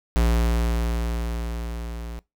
square tone with level ramp, 57.9 Hz, A#1, 11 cents flat, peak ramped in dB -17 to -33 dBFS, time 0.16-2.19 s, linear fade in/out 0 ms, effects noise-tail reverb RT60 0.2 s tail -22 dB re dry

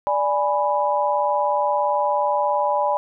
sine chord, G# diminished, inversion second, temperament equal, 587.3 / 830.6 / 987.8 Hz, D5 / G#5 / B5, 0 / 0 / 0 cents, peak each -22 dBFS, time 0.07-2.97 s, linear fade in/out 0 ms, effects none

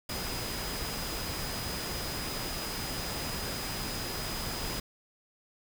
sine tone in noise, 4978 Hz, D#8, in tune, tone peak -41 dBFS, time 0.09-4.8 s, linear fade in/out 5 ms, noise pink, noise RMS -36 dBFS, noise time 0.09-4.8 s, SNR -8 dB, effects none

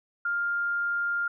sine tone, 1402 Hz, F6, 6 cents sharp, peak -25 dBFS, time 0.25-1.28 s, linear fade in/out 5 ms, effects none

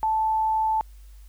sine tone, 877 Hz, A5, 6 cents flat, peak -20 dBFS, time 0.03-0.81 s, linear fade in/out 0 ms, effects added 50 Hz sine -43 dBFS peak until 1.28 s + white hiss -61 dBFS RMS until 1.28 s

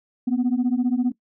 sine beating tone pair, 240.5 / 255.5 Hz, B3 / C4, -46 / -41 cents, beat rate 15 Hz, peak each -20 dBFS, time 0.27-1.12 s, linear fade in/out 10 ms, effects noise-tail reverb RT60 0.1 s tail -21 dB re dry + tanh soft clip ceiling -15 dBFS

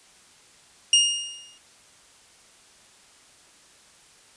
sawtooth tone with exponential decay, 2841 Hz, F7, 29 cents sharp, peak -9 dBFS, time 0.93-1.58 s, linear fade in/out 2 ms, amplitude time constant 140 ms, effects white hiss -54 dBFS RMS until 4.36 s + resampled to 22050 Hz

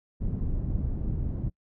pink low-pass noise, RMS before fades -29 dBFS, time 0.2-1.5 s, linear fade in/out 20 ms, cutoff 180 Hz, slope 12 dB/octave, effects noise-tail reverb RT60 0.1 s tail -25 dB re dry

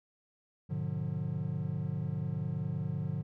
triangle chord, G# diminished seventh, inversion none, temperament just, 103.83 / 124.59 / 149.51 / 179.41 Hz, G#2 / B2 / D3 / F3, 0 / +16 / +31 / +47 cents, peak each -37 / -38 / -33 / -37 dBFS, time 0.69-3.23 s, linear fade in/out 20 ms, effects none

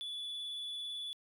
sine tone with vibrato, 3443 Hz, A7, 38 cents flat, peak -36 dBFS, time 0.01-1.13 s, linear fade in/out 0 ms, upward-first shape triangle, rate 18 Hz, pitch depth 13 cents each way, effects tanh soft clip ceiling -38 dBFS + 12-bit

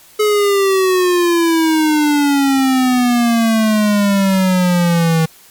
square exponential sweep, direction down, 427.1 to 160 Hz, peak -11 dBFS, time 0.19-5.26 s, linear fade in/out 10 ms, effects white hiss -44 dBFS RMS until 5.5 s + MP3 96 kbps

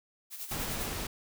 blue noise with tremolo, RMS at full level -38 dBFS, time 0.3-0.91 s, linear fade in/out 50 ms, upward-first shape sine, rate 10 Hz, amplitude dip 65%
pink noise, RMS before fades -36 dBFS, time 0.51-1.07 s, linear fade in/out 5 ms
effects none

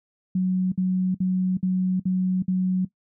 sine tone bursts, 185 Hz, F#3, in tune, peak -19 dBFS, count 6, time 0.35-2.85 s, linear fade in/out 5 ms, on 370 ms, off 56 ms, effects noise-tail reverb RT60 0.1 s tail -17 dB re dry

